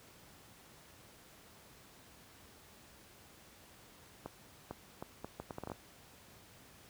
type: accelerating click train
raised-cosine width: 1 ms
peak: -27 dBFS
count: 11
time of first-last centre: 4.26-5.718 s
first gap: 450 ms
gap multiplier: 0.7
effects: pink hiss -59 dBFS RMS until 6.89 s + high-pass 60 Hz 12 dB/octave